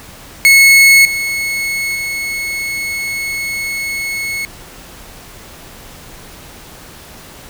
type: tone with level steps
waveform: 40% pulse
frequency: 2190 Hz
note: C#7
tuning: 22 cents flat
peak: -3 / -15 / -17 dBFS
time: 0.45-4.45 s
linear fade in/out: 0 ms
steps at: 1.05 / 1.95 s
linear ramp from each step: 2 ms
effects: pink hiss -36 dBFS RMS until 7.49 s